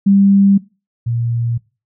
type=tone pair in turn; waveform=sine; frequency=197.8 / 117.61 Hz; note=G3 / A#2; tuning=+16 / +16 cents; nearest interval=major sixth; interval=900 cents; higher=first; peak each=-7 / -15 dBFS; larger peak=first; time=0.06-0.58 / 1.06-1.58 s; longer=neither; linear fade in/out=10 ms; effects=noise-tail reverb RT60 0.3 s tail -21 dB re dry